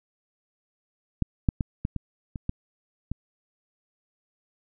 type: clicks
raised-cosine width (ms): 5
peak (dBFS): -10 / -8 / -13 / -14 / -17 / -21 / -14 / -17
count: 8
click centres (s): 1.223 / 1.488 / 1.608 / 1.851 / 1.963 / 2.358 / 2.494 / 3.116
effects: none